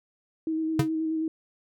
sine tone with vibrato, 318.5 Hz, D#4, 41 cents sharp, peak -25 dBFS, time 0.47-1.28 s, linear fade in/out 2 ms, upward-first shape square, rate 9.4 Hz, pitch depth 15 cents each way
square tone with exponential decay, 139.8 Hz, C#3, 15 cents sharp, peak -18 dBFS, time 0.79-0.89 s, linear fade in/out 5 ms, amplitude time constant 20 ms
effects none

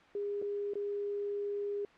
sine tone with dropouts, 407.2 Hz, G#4, 34 cents flat, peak -33 dBFS, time 0.15-1.85 s, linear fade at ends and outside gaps 2 ms, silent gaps 0.417-0.423 / 0.736-0.754 s, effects white hiss -58 dBFS RMS until 1.97 s + low-pass 2000 Hz 12 dB/octave

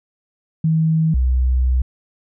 sine tone pair in turn, 160 / 63.34 Hz, D#3 / B1, +49 / +44 cents, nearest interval octave + major third, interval 1605 cents, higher first, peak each -13 dBFS, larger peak neither, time 0.64-1.14 / 1.14-1.82 s, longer second, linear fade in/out 5 ms, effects none

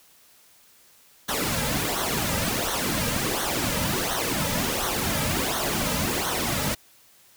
pink noise with flanger, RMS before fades -26 dBFS, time 1.28-6.75 s, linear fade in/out 10 ms, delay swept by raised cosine 0.4 to 2.8 ms, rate 1.4 Hz, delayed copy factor -0.7, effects white hiss -56 dBFS RMS until 7.36 s

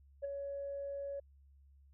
sine tone with ADSR envelope, 560 Hz, C#5, 18 cents sharp, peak -32 dBFS, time 0.22-1.2 s, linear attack 26 ms, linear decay 13 ms, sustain -6 dB, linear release 7 ms, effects tanh soft clip ceiling -33 dBFS + added 69 Hz sine -60 dBFS peak until 1.93 s

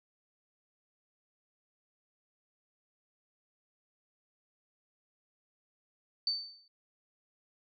sine tone with exponential decay, 4554 Hz, C#8, 46 cents sharp, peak -26 dBFS, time 6.27-6.68 s, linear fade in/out 2 ms, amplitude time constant 89 ms, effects none

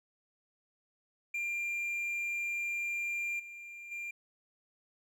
triangle tone with level steps, 2388 Hz, D7, 28 cents sharp, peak -31 / -43 / -36 dBFS, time 1.34-4.11 s, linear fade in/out 5 ms, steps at 3.39 / 3.91 s, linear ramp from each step 10 ms, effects none

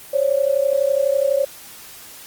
sine tone pair together, 538 / 570 Hz, C5 / C#5, +48 / +48 cents, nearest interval minor second, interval 100 cents, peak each -18 dBFS, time 0.13-1.45 s, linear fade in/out 10 ms, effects white hiss -40 dBFS RMS until 2.26 s + Opus 24 kbps

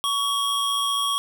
square tone pair together, 1126 / 3263 Hz, C#6 / G#7, +27 / -31 cents, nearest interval octave + tritone, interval 1842 cents, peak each -25 dBFS, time 0.04-1.18 s, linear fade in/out 0 ms, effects none

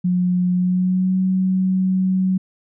sine tone with pitch glide, 180 to 187.21 Hz, F#3 to F#3, -47 to +21 cents, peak -15 dBFS, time 0.04-2.38 s, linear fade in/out 10 ms, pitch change +68 cents, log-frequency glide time 0.54-1.17 s, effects none

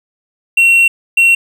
triangle tone pair in turn, 2729 / 2729 Hz, F7 / F7, -41 / -41 cents, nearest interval unison, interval 0 cents, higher neither, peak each -4 dBFS, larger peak neither, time 0.57-0.88 / 1.17-1.35 s, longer first, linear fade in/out 5 ms, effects none

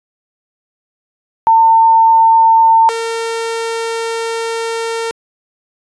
sine / sawtooth tone pair in turn, 902 / 456.5 Hz, A5 / A#4, +43 / -36 cents, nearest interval octave, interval 1179 cents, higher first, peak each -5 / -13 dBFS, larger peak first, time 1.47-2.89 / 2.89-5.11 s, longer second, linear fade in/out 0 ms, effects resampled to 22050 Hz

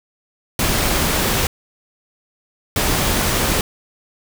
pink noise bursts at uneven times, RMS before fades -18 dBFS, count 2, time 0.59-1.47 / 2.76-3.61 s, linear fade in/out 2 ms, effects none

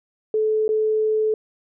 sine tone with dropouts, 433.4 Hz, A4, 26 cents flat, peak -17 dBFS, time 0.34-1.34 s, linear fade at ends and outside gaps 2 ms, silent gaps 0.68-0.69 s, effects none

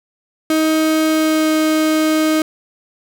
35% pulse tone with pitch glide, 314.9 to 312.5 Hz, D#4 to D#4, +21 to +8 cents, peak -11 dBFS, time 0.5-2.42 s, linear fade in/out 2 ms, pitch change -13 cents, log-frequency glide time 1.04-1.51 s, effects none

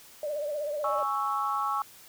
sine tone with vibrato, 592 Hz, D5, 14 cents sharp, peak -29 dBFS, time 0.23-1.03 s, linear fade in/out 2 ms, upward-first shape triangle, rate 16 Hz, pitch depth 77 cents each way
sine chord, C# minor, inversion second, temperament equal, 830.6 / 1108.7 / 1318.5 Hz, G#5 / C#6 / E6, 0 / 0 / 0 cents, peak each -32 / -29 / -31 dBFS, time 0.84-1.82 s, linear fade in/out 2 ms
effects tanh soft clip ceiling -16 dBFS + white hiss -52 dBFS RMS until 2.08 s

